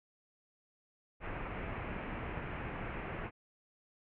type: low-pass noise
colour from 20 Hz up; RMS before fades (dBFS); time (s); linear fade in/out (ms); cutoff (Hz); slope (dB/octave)
pink; -41; 1.2-3.31; 50; 2600; 48
effects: none